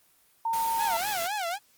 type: tone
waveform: sine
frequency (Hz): 911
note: A#5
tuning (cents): -40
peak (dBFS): -25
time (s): 0.45-0.97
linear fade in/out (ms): 5
type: noise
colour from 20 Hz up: white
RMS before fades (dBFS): -36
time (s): 0.53-1.27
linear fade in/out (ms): 5
type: tone with vibrato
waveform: sawtooth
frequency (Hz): 756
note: F#5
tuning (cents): +37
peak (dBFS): -25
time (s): 0.77-1.59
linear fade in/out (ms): 50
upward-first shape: sine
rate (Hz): 3.9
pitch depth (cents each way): 210
effects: white hiss -63 dBFS RMS until 1.77 s + Opus 24 kbps